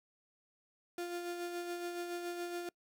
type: tone with tremolo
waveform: 35% pulse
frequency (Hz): 349.2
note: F4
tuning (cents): 0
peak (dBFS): -35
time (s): 0.98-2.69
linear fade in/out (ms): 2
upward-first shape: sine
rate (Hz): 7.1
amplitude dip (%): 40
effects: noise-tail reverb RT60 0.1 s tail -25 dB re dry